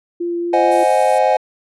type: tone with vibrato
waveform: sine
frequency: 344.6 Hz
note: F4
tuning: 23 cents flat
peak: -18 dBFS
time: 0.2-0.84 s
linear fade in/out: 10 ms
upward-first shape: triangle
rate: 4.3 Hz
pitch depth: 8 cents each way
type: chord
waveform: triangle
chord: Ab dominant seventh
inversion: first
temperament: equal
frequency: 523.3 / 622.3 / 740 / 830.6 Hz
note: C5 / Eb5 / Gb5 / Ab5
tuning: 0 / 0 / 0 / 0 cents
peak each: -15 dBFS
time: 0.53-1.37 s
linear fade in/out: 5 ms
type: noise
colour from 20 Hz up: violet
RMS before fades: -29 dBFS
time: 0.71-1.19 s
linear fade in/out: 10 ms
effects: resampled to 24000 Hz